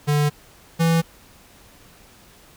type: tone pair in turn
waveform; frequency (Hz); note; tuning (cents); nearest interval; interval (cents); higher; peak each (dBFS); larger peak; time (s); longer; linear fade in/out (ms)
square; 147.3 / 165.34; D3 / E3; +6 / +6; major second; 200; second; -17 / -16; second; 0.07-0.3 / 0.79-1.02; neither; 20
effects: pink hiss -50 dBFS RMS until 2.56 s